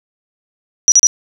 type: tone bursts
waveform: sine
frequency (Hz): 5840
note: F#8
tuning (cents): -24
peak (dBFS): -4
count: 3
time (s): 0.88-1.069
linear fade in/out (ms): 0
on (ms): 39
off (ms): 36
effects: none